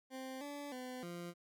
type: tone with pitch steps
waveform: 20% pulse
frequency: 261.8 / 287.9 / 253.3 / 173.5 Hz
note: C4 / D4 / B3 / F3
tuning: +1 / -34 / +44 / -11 cents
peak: -39 dBFS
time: 0.1-1.34 s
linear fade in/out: 50 ms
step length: 310 ms
effects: none